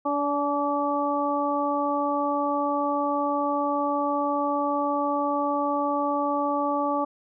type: harmonic tone with a mistuned harmonic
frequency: 288.4 Hz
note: D4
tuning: 31 cents flat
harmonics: 1 / 2 / 3 / 4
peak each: -28 / -28 / -28 / -28 dBFS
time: 0.05-7.05 s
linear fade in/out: 10 ms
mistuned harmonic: 3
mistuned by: -17 cents
effects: none